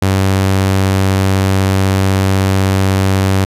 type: tone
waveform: sawtooth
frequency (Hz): 96.1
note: G2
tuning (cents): -34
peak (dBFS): -6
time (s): 0.02-3.45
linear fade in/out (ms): 5
effects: resampled to 32000 Hz